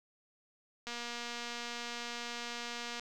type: click train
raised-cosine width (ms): 0.2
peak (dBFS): -24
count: 507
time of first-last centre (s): 0.87-2.996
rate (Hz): 238
effects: none